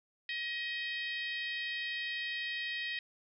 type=harmonic tone; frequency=632 Hz; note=D#5; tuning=27 cents sharp; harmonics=3 / 4 / 5 / 6 / 7 / 8; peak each=-38 / -41 / -43 / -45 / -51 / -52 dBFS; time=0.29-2.99 s; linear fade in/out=2 ms; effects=none

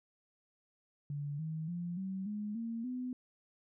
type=tone with pitch steps; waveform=sine; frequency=144.5 / 158.49 / 173.84 / 190.67 / 209.1 / 229.4 / 251.6 Hz; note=D3 / D#3 / F3 / G3 / G#3 / A#3 / B3; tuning=-28 / +32 / -8 / -48 / +12 / -28 / +32 cents; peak=-36 dBFS; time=1.1-3.13 s; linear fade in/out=2 ms; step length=290 ms; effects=none

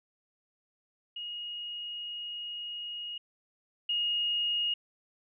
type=tone pair in turn; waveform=sine; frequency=2876 / 2865 Hz; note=F#7 / F7; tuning=-50 / +44 cents; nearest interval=unison; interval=6 cents; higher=first; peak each=-36 / -27 dBFS; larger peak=second; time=1.16-3.18 / 3.89-4.74 s; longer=first; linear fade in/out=5 ms; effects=none

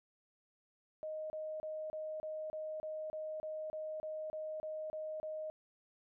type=tone bursts; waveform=sine; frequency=622.3 Hz; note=D#5; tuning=in tune; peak=-39 dBFS; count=15; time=1.03-5.5 s; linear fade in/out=0 ms; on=270 ms; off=30 ms; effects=none

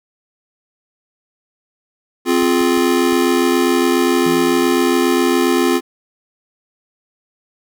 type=chord; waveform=square; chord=F minor; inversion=second; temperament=just; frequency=261.9 / 349.2 / 419.1 Hz; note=C4 / F4 / Ab4; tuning=+2 / 0 / +16 cents; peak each=-17 / -16 / -21 dBFS; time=2.25-5.81 s; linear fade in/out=50 ms
type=clicks; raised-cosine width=3 ms; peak=-25 dBFS; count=4; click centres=2.428 / 2.611 / 2.776 / 3.127 s
type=tone with exponential decay; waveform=sine; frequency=169.8 Hz; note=F3; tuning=48 cents flat; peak=-22 dBFS; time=4.26-5.18 s; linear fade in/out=2 ms; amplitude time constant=200 ms
effects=none

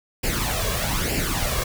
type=noise with flanger; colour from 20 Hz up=pink; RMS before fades=-24 dBFS; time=0.23-1.64 s; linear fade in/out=10 ms; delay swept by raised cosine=0.4 to 1.8 ms; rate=1.1 Hz; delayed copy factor=+0.65; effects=none

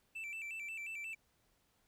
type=tone with vibrato; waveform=triangle; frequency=2489 Hz; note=D#7; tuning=in tune; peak=-40 dBFS; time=0.15-1.15 s; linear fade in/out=10 ms; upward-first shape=square; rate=5.6 Hz; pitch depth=110 cents each way; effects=pink hiss -75 dBFS RMS until 1.87 s

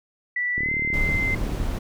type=tone with pitch glide; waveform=sine; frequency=1965 to 2076 Hz; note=B6 to C7; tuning=-9 to -14 cents; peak=-22 dBFS; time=0.36-1.35 s; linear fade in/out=5 ms; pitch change=+95 cents; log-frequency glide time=0.58-0.71 s
type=click train; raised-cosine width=3 ms; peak=-20 dBFS; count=40; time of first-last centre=0.58-1.628 s; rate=37.2 Hz
type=noise; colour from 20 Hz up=brown; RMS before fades=-26 dBFS; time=0.93-1.79 s; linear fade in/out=10 ms
effects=none

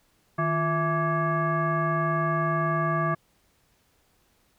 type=tone with frequency modulation; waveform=sine; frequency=659.3 Hz; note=E5; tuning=in tune; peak=-22 dBFS; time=0.38-3.15 s; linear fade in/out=10 ms; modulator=503 Hz; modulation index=1.7; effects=pink hiss -66 dBFS RMS until 4.58 s

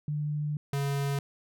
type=tone pair in turn; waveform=sine / square; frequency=148.9 / 140.21 Hz; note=D3 / C#3; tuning=+24 / +20 cents; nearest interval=minor second; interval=104 cents; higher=first; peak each=-28 dBFS; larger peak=neither; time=0.08-0.57 / 0.73-1.19 s; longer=first; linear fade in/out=2 ms; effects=none

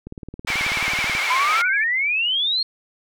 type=click train; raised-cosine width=3 ms; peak=-21 dBFS; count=21; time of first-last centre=0.07-1.151 s; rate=18.5 Hz
type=band-pass noise; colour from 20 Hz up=white; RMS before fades=-26 dBFS; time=0.47-1.62 s; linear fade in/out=5 ms; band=840 to 2900 Hz; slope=12 dB/octave
type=tone with vibrato; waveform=sine; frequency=2233 Hz; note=C#7; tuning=12 cents sharp; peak=-22 dBFS; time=0.48-1.84 s; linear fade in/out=5 ms; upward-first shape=sine; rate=12 Hz; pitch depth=91 cents each way
type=exponential sweep; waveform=sine; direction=up; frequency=987.8 to 4325 Hz; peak=-18 dBFS; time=1.3-2.63 s; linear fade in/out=5 ms
effects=none

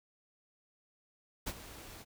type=noise with ADSR envelope; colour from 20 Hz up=pink; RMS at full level=-36 dBFS; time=1.46-2.05 s; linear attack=15 ms; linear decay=51 ms; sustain=-14 dB; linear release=39 ms; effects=none

